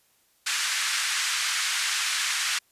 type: band-pass noise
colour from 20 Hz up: pink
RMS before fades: -27 dBFS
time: 0.46-2.59 s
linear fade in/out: 10 ms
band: 1400 to 9100 Hz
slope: 24 dB/octave
effects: white hiss -65 dBFS RMS until 2.71 s + resampled to 32000 Hz